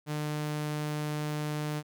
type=tone; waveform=sawtooth; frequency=150.4 Hz; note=D3; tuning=42 cents sharp; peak=-27 dBFS; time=0.06-1.83 s; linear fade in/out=50 ms; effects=none